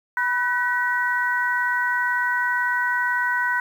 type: tone cluster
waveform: sine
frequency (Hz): 982 / 1502 / 1920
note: B5 / F#6 / B6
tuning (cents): -10 / +26 / -49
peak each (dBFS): -25 / -22 / -26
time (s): 0.17-3.6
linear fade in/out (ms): 2
effects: 8-bit